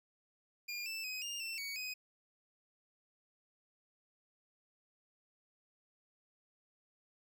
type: tone with pitch steps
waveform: 25% pulse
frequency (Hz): 2412 / 2649 / 2519 / 2815 / 2686 / 2243 / 2509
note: D7 / E7 / D#7 / F7 / E7 / C#7 / D#7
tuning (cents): +46 / +8 / +21 / +13 / +32 / +20 / +14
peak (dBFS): -36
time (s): 0.68-1.94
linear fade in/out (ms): 10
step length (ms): 180
effects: none